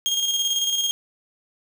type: tone with tremolo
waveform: 30% pulse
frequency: 3240 Hz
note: G#7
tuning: 43 cents flat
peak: -16 dBFS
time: 0.06-0.91 s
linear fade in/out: 0 ms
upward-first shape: square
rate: 18 Hz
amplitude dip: 40%
effects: none